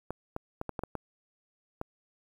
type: clicks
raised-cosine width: 1 ms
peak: -20 dBFS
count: 8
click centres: 0.106 / 0.364 / 0.614 / 0.693 / 0.792 / 0.836 / 0.953 / 1.814 s
effects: 9-bit